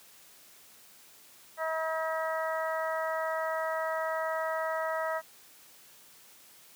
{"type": "harmonic tone", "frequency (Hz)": 320.4, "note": "E4", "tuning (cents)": -49, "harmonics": [2, 3, 4, 5, 6], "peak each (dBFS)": [-32, -37, -36, -41, -39], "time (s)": [1.57, 5.22], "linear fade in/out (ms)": 50, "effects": ["white hiss -56 dBFS RMS until 6.75 s", "high-pass 100 Hz 12 dB/octave"]}